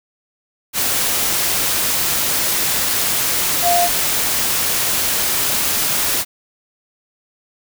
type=tone in noise; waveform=sine; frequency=698.5 Hz; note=F5; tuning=in tune; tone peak=-13 dBFS; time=3.62-3.89 s; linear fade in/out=50 ms; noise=white; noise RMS=-18 dBFS; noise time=0.73-6.25 s; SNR=+2 dB; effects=none

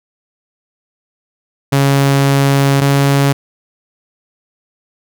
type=tone pair in turn; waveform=sawtooth; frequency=138.59 / 139.63 Hz; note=C#3 / C#3; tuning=0 / +13 cents; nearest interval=unison; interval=13 cents; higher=second; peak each=-5 dBFS; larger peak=neither; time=1.72-2.81 / 2.81-3.33 s; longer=first; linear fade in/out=10 ms; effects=none

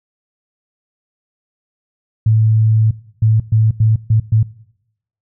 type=tone bursts at uneven times; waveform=sine; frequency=110 Hz; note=A2; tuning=in tune; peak=-8 dBFS; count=6; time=2.26-2.91 / 3.22-3.4 / 3.52-3.71 / 3.8-3.96 / 4.1-4.2 / 4.32-4.43 s; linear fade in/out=5 ms; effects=noise-tail reverb RT60 0.8 s tail -21 dB re dry

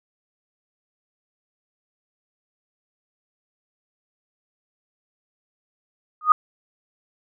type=tone with exponential growth; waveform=sine; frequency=1237 Hz; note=D#6; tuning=10 cents flat; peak=-5 dBFS; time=6.21-6.32 s; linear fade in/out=2 ms; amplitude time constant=23 ms; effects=none

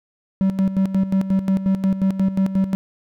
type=tone with tremolo; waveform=triangle; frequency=192 Hz; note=G3; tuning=36 cents flat; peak=-12 dBFS; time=0.41-2.75 s; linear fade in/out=0 ms; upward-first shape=square; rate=5.6 Hz; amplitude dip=70%; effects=none

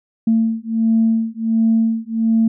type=beating tone pair; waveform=sine; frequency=224.4 / 225.8 Hz; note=A3 / A3; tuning=+34 / +45 cents; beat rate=1.4 Hz; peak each=-16 dBFS; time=0.27-2.48 s; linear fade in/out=5 ms; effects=tanh soft clip ceiling -6 dBFS

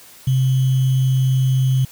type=tone with sample-and-hold; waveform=sine; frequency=130.81 Hz; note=C3; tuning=in tune; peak=-13 dBFS; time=0.27-1.85 s; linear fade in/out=5 ms; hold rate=3150 Hz; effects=white hiss -44 dBFS RMS until 1.91 s

